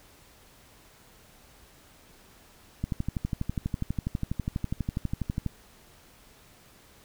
click train, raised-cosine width 5 ms, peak -16 dBFS, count 33, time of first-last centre 2.84-5.463 s, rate 12.2 Hz, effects pink hiss -56 dBFS RMS until 7.04 s

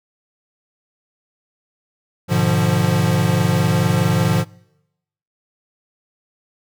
square chord, G# diminished seventh, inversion none, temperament equal with one note detuned, 103.83 / 123.47 / 149.92 / 174.61 Hz, G#2 / B2 / D3 / F3, 0 / 0 / +36 / 0 cents, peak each -22 / -22 / -21 / -19 dBFS, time 2.28-4.45 s, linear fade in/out 50 ms, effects noise-tail reverb RT60 0.9 s tail -25 dB re dry

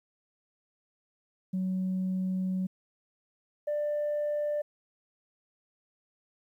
sine tone pair in turn, 186.5 / 592.1 Hz, F#3 / D5, +14 / +14 cents, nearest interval octave + minor sixth, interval 2000 cents, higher second, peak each -26 dBFS, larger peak neither, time 1.53-2.67 / 3.67-4.62 s, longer first, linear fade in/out 10 ms, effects tanh soft clip ceiling -25 dBFS + 11-bit

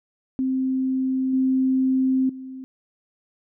sine tone with level steps, 261.6 Hz, C4, in tune, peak -20 / -17 / -33 dBFS, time 0.39-2.64 s, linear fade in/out 0 ms, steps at 1.33 / 2.29 s, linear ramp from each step 5 ms, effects none

